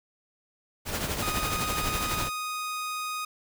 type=noise with tremolo; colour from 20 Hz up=pink; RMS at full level=-28 dBFS; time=0.85-2.3 s; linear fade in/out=50 ms; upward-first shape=triangle; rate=12 Hz; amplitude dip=60%
type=tone; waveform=sawtooth; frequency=1244.5 Hz; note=D#6; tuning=in tune; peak=-27 dBFS; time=1.22-3.25 s; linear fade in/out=5 ms
effects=none